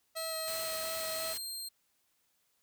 sawtooth tone with vibrato, 644 Hz, E5, 41 cents flat, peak -34 dBFS, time 0.15-1.34 s, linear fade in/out 20 ms, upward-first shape square, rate 2.9 Hz, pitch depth 10 cents each way
20% pulse tone with tremolo, 4186 Hz, C8, in tune, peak -32 dBFS, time 0.16-1.69 s, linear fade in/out 10 ms, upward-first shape sine, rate 1 Hz, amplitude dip 30%
white noise, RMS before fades -42 dBFS, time 0.47-1.38 s, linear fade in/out 10 ms
effects white hiss -75 dBFS RMS until 2.62 s

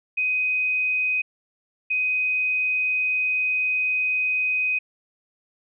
sine tone pair in turn, 2508 / 2508 Hz, D#7 / D#7, +13 / +13 cents, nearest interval unison, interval 0 cents, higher neither, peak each -20 dBFS, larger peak neither, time 0.17-1.22 / 1.9-4.79 s, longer second, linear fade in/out 10 ms, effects none

